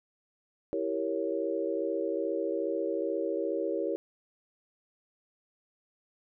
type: chord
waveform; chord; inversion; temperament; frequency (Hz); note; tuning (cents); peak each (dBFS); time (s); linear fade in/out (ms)
sine; E diminished seventh; none; equal; 329.6 / 392 / 466.2 / 554.4; E4 / G4 / Bb4 / Db5; 0 / 0 / 0 / 0; -34; 0.73-3.96; 0
effects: none